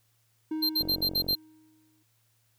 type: tone with exponential decay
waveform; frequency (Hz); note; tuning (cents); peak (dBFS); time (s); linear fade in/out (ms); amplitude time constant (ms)
triangle; 313.3; D#4; +12; -26; 0.51-2.03; 5; 330
type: tone bursts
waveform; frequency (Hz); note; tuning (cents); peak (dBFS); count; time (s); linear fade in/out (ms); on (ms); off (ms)
square; 4158; C8; -12; -24; 6; 0.62-1.354; 10; 74; 58
type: click train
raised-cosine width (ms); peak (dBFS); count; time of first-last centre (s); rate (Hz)
2; -24; 25; 0.81-1.331; 46.1
effects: added 113 Hz sine -70 dBFS peak until 2.58 s + white hiss -71 dBFS RMS until 2.58 s